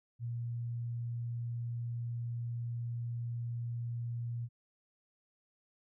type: tone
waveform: sine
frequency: 118.4 Hz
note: A#2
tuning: 27 cents sharp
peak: -35 dBFS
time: 0.19-4.49 s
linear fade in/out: 50 ms
effects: none